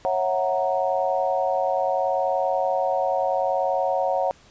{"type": "chord", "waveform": "sine", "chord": "F# dominant seventh", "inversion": "second", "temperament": "equal with one note detuned", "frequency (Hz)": [548.9, 659.3, 740, 932.3], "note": ["C#5", "E5", "F#5", "A#5"], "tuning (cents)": [-17, 0, 0, 0], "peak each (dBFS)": [-24, -28, -24, -29], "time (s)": [0.05, 4.31], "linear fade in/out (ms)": 0, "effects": ["pink hiss -53 dBFS RMS until 4.5 s", "resampled to 16000 Hz"]}